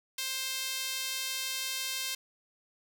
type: tone with high-pass filter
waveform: sawtooth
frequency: 526 Hz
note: C5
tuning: 9 cents sharp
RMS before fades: -35 dBFS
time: 0.18-2.15 s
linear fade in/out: 5 ms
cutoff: 3200 Hz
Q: 1
effects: none